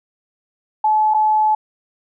sine tone with dropouts, 860 Hz, A5, 40 cents flat, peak -12 dBFS, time 0.84-1.55 s, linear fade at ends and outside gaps 5 ms, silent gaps 1.139-1.144 s, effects none

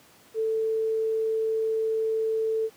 sine tone, 443 Hz, A4, 12 cents sharp, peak -23 dBFS, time 0.34-2.7 s, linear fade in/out 50 ms, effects pink hiss -55 dBFS RMS until 2.76 s + high-pass 150 Hz 12 dB/octave

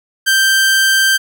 sawtooth tone, 1568 Hz, G6, in tune, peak -6 dBFS, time 0.26-1.18 s, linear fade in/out 20 ms, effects none

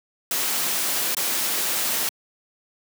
white noise with dropouts, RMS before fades -24 dBFS, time 0.31-2.09 s, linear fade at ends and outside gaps 2 ms, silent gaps 1.148-1.168 s, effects high-pass 200 Hz 12 dB/octave

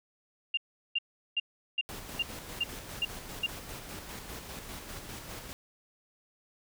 sine tone bursts, 2794 Hz, F7, in tune, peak -26 dBFS, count 8, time 0.54-3.464 s, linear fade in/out 5 ms, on 33 ms, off 380 ms
pink noise with tremolo, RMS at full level -42 dBFS, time 1.89-5.53 s, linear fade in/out 0 ms, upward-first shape square, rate 5 Hz, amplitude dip 35%
effects none

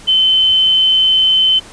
sine tone, 3064 Hz, G7, 40 cents flat, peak -8 dBFS, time 0.07-1.6 s, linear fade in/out 20 ms, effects pink hiss -37 dBFS RMS until 1.72 s + resampled to 22050 Hz

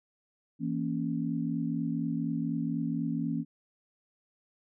sine chord, A# diminished, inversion second, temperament equal, 164.81 / 233.1 / 277.2 Hz, E3 / A#3 / C#4, 0 / 0 / 0 cents, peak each -33 dBFS, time 0.59-3.45 s, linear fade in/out 50 ms, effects none

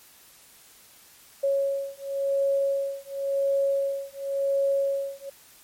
sine beating tone pair, 552 / 552.93 Hz, C#5 / C#5, -7 / -4 cents, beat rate 0.93 Hz, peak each -26 dBFS, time 1.43-5.3 s, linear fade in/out 10 ms, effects white hiss -53 dBFS RMS until 5.63 s + MP3 64 kbps

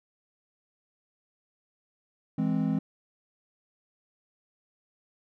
triangle chord, E augmented, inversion none, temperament equal, 164.81 / 207.7 / 261.6 Hz, E3 / G#3 / B#3, 0 / 0 / 0 cents, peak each -27 dBFS, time 2.38-2.79 s, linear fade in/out 5 ms, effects none

